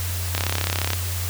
click train, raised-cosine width 0.2 ms, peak -5 dBFS, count 21, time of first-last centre 0.35-0.933 s, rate 34.3 Hz, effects added 89 Hz sine -25 dBFS peak until 1.29 s + white hiss -31 dBFS RMS until 1.29 s

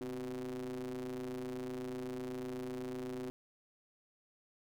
square ring-modulated tone, 60.8 Hz, B1, 26 cents flat, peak -37 dBFS, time 0.01-3.3 s, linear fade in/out 0 ms, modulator 318 Hz, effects none

